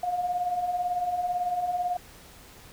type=beating tone pair; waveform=sine; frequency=698.5 / 716.5 Hz; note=F5 / F5; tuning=0 / +44 cents; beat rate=18 Hz; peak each=-34 / -26 dBFS; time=0.03-1.97 s; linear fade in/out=5 ms; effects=pink hiss -50 dBFS RMS until 2.72 s